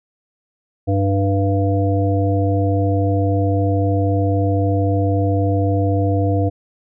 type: harmonic tone with a mistuned harmonic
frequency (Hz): 98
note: G2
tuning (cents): 0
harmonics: 1 / 3 / 5 / 7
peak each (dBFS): -16 / -21 / -23 / -24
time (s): 0.87-6.5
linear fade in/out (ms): 20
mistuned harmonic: 3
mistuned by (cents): +22
effects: none